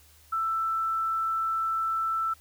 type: tone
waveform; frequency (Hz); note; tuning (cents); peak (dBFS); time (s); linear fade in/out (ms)
sine; 1327; E6; +11; -25; 0.32-2.34; 10
effects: added 76 Hz sine -58 dBFS peak until 2.4 s + white hiss -58 dBFS RMS until 2.4 s